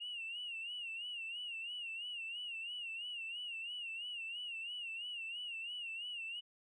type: tone with vibrato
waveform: sine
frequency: 2804 Hz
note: F7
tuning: 6 cents sharp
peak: -40 dBFS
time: 0-6.41 s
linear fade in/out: 20 ms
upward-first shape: sine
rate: 3 Hz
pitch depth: 98 cents each way
effects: tanh soft clip ceiling -37 dBFS